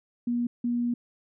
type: tone bursts at uneven times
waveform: sine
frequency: 240 Hz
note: B3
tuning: 49 cents flat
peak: -24 dBFS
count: 2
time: 0.27-0.47 / 0.64-0.94 s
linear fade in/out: 5 ms
effects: none